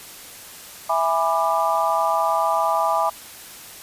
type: chord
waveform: sine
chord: E dominant seventh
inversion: none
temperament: just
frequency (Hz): 659.3 / 824.1 / 988.9 / 1186.7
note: E5 / G#5 / B5 / D6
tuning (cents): 0 / -14 / +2 / +18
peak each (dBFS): -23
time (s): 0.89-3.1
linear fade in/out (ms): 10
effects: white hiss -40 dBFS RMS until 3.82 s + resampled to 32000 Hz